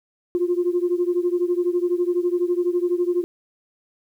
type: beating tone pair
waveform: sine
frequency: 349.2 / 361.2 Hz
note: F4 / F#4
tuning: 0 / -42 cents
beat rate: 12 Hz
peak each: -20 / -22 dBFS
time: 0.35-3.24 s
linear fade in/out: 0 ms
effects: tanh soft clip ceiling -11 dBFS + 9-bit